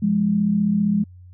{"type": "tone pair together", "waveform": "sine", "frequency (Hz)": [172.28, 207.6], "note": ["F3", "G#3"], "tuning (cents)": [-23, 0], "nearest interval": "minor third", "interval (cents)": 323, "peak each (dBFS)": [-23, -17], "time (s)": [0.02, 1.04], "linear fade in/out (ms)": 10, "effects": ["added 90 Hz sine -41 dBFS peak until 1.33 s"]}